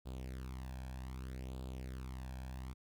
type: tone with flanger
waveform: sawtooth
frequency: 64.4 Hz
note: C2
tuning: 27 cents flat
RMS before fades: -45 dBFS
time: 0.05-2.74 s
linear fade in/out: 20 ms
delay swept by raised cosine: 0.25 to 1.23 ms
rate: 0.64 Hz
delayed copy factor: +0.7
effects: none